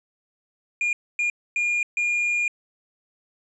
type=tone bursts at uneven times; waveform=triangle; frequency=2421 Hz; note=D#7; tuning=48 cents flat; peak=-19 dBFS; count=4; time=0.81-0.93 / 1.19-1.3 / 1.56-1.83 / 1.97-2.48 s; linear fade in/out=2 ms; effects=resampled to 24000 Hz